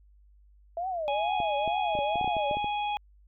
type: tone with vibrato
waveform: sine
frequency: 659.3 Hz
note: E5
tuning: in tune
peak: -29 dBFS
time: 0.77-2.55 s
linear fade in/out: 2 ms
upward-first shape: triangle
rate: 2.2 Hz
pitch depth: 280 cents each way
type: harmonic tone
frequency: 830.6 Hz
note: G#5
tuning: in tune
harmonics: 1 / 3 / 4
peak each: -28 / -38 / -40 dBFS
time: 1.08-2.97 s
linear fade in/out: 0 ms
type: clicks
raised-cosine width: 2 ms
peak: -24 dBFS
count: 12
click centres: 1.402 / 1.677 / 1.952 / 1.989 / 2.157 / 2.212 / 2.245 / 2.277 / 2.367 / 2.512 / 2.57 / 2.644 s
effects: added 50 Hz sine -55 dBFS peak until 3.27 s